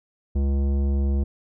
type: tone with tanh clipping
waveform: triangle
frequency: 69.3 Hz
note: C#2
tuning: in tune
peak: -21 dBFS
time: 0.35-1.24 s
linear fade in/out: 10 ms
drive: 18 dB
effects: none